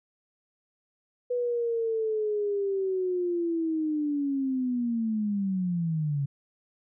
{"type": "linear sweep", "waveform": "sine", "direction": "down", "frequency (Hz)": [493.9, 137.1], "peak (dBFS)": -25, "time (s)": [1.3, 6.26], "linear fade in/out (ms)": 10, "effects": []}